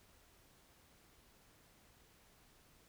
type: silence
effects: pink hiss -67 dBFS RMS until 2.88 s